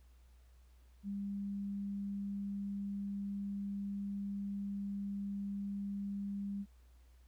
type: tone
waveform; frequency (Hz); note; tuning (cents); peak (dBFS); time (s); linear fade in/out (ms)
sine; 199.9; G3; +34; -37; 1.03-6.66; 50
effects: added 61 Hz sine -59 dBFS peak until 7.27 s + pink hiss -74 dBFS RMS until 7.27 s